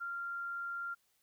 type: tone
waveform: sine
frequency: 1388 Hz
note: F6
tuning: 11 cents flat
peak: -37 dBFS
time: 0-0.95 s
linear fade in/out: 20 ms
effects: white hiss -75 dBFS RMS until 1.22 s